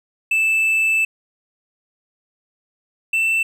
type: tone pair in turn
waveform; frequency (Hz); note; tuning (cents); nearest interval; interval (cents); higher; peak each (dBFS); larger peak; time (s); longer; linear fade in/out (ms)
triangle; 2637 / 2668; E7 / E7; 0 / +20; unison; 20; second; -13 / -14; first; 0.31-1.05 / 3.13-3.43; first; 5
effects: none